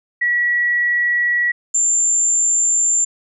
sine tone pair in turn, 1931 / 7257 Hz, B6 / A#8, -39 / -47 cents, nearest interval octave + major seventh, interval 2292 cents, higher second, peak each -14 / -13 dBFS, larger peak second, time 0.21-1.52 / 1.74-3.05 s, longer neither, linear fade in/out 10 ms, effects none

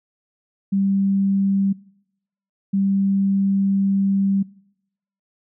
sine tone pair in turn, 196 / 196 Hz, G3 / G3, 0 / 0 cents, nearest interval unison, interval 0 cents, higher neither, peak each -16 dBFS, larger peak neither, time 0.72-1.73 / 2.73-4.43 s, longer second, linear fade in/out 10 ms, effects noise-tail reverb RT60 0.8 s tail -23 dB re dry

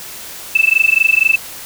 sine tone with amplitude modulation, 2637 Hz, E7, in tune, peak -5 dBFS, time 0.55-1.36 s, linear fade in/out 5 ms, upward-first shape sine, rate 24.2 Hz, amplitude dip 100%, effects white hiss -31 dBFS RMS until 1.65 s

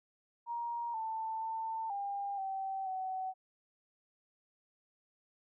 sine tone with pitch steps, 942 / 888 / 894 / 801 / 772 / 754 Hz, A#5 / A5 / A5 / G5 / G5 / F#5, +18 / +16 / +27 / +37 / -27 / +32 cents, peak -35 dBFS, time 0.46-3.34 s, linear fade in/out 50 ms, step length 480 ms, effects none

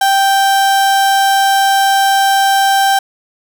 35% pulse tone, 784 Hz, G5, in tune, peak -7 dBFS, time 0.01-2.99 s, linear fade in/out 5 ms, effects none

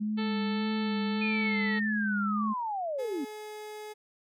sine tone with vibrato, 208.8 Hz, G#3, 10 cents sharp, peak -28 dBFS, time 0-2.54 s, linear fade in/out 20 ms, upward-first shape sine, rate 1.7 Hz, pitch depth 46 cents each way
harmonic tone, 440 Hz, A4, in tune, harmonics 1 / 2 / 3 / 4 / 5 / 6 / 7 / 8 / 9 / 10, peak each -38 / -41 / -43 / -44 / -45 / -46 / -46 / -47 / -48 / -48 dBFS, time 0.17-1.8 s, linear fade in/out 20 ms
sine linear sweep, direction down, 2489 to 250.1 Hz, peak -30 dBFS, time 1.21-3.25 s, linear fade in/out 10 ms
30% pulse tone with pitch glide, 427.3 to 424.6 Hz, G#4 to G#4, +49 to +38 cents, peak -37 dBFS, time 2.98-3.94 s, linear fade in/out 20 ms, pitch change -11 cents, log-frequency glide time 3.13-3.52 s
effects none

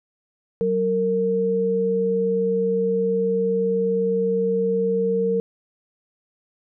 sine tone pair together, 187.78 / 459.7 Hz, F#3 / A#4, +26 / -24 cents, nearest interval octave + minor third, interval 1550 cents, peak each -25 / -19 dBFS, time 0.61-5.4 s, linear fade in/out 0 ms, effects none

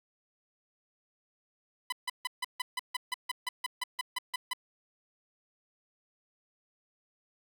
15% pulse tone bursts, 999 Hz, B5, 20 cents sharp, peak -24 dBFS, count 16, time 1.9-4.534 s, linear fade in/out 5 ms, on 24 ms, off 150 ms, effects none

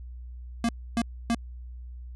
square tone bursts, 232.6 Hz, A#3, 4 cents flat, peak -23 dBFS, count 3, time 0.64-1.347 s, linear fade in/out 2 ms, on 49 ms, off 280 ms, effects added 61 Hz sine -38 dBFS peak until 2.15 s + resampled to 24000 Hz

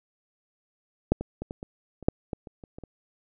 clicks, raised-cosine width 2 ms, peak -6 / -18 / -20 / -21 / -23 / -28 / -6 / -17 / -28 / -30 / -27 / -27 dBFS, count 12, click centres 1.12 / 1.21 / 1.42 / 1.509 / 1.629 / 2.027 / 2.085 / 2.332 / 2.472 / 2.638 / 2.785 / 2.837 s, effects none

